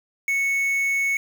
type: tone with quantisation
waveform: triangle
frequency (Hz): 2210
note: C#7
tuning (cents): -6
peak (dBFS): -18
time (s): 0.28-1.17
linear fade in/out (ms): 2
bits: 6
effects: none